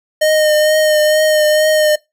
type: tone with vibrato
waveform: square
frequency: 614 Hz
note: D#5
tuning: 23 cents flat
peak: -10 dBFS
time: 0.21-1.96 s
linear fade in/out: 10 ms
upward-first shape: triangle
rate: 2.2 Hz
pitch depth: 25 cents each way
effects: noise-tail reverb RT60 0.2 s tail -22 dB re dry